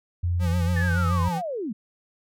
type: tone with pitch glide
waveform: sine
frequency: 87.4 to 89.03 Hz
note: F2 to F2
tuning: +2 to +34 cents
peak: -21 dBFS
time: 0.23-1.29 s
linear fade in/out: 10 ms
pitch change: +32 cents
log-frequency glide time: 0.4-0.97 s
type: tone with vibrato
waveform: square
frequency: 172.8 Hz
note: F3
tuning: 18 cents flat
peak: -27 dBFS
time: 0.39-1.42 s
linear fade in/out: 50 ms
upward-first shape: sine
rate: 7 Hz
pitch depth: 71 cents each way
type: linear sweep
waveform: sine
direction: down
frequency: 1800 to 186.5 Hz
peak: -27 dBFS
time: 0.76-1.73 s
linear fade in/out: 10 ms
effects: none